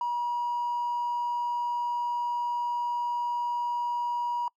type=tone with hard clipping; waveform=sine; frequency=960 Hz; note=B5; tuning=49 cents flat; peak=-27 dBFS; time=0.01-4.48 s; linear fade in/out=2 ms; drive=1 dB; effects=noise-tail reverb RT60 0.1 s tail -26 dB re dry